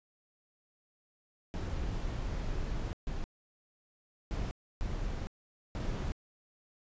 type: noise bursts at uneven times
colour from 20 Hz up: brown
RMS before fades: -35 dBFS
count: 5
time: 1.54-2.93 / 3.07-3.24 / 4.31-4.51 / 4.81-5.27 / 5.75-6.12 s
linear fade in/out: 0 ms
effects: resampled to 16000 Hz